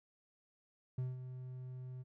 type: tone with ADSR envelope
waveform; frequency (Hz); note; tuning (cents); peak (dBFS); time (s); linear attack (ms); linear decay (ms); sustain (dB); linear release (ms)
triangle; 127.6; C3; -43; -32; 0.98-2.04; 4; 180; -10; 28
effects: none